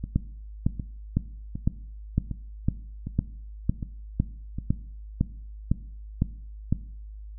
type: two click trains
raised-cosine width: 5 ms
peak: -19 / -9 dBFS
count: 7 / 14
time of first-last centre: 0.04-4.585 / 0.16-6.726 s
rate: 1.32 / 1.98 Hz
effects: noise-tail reverb RT60 0.6 s tail -18 dB re dry + added 52 Hz sine -38 dBFS peak until 7.38 s